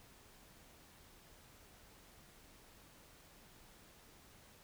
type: silence
effects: pink hiss -62 dBFS RMS until 4.63 s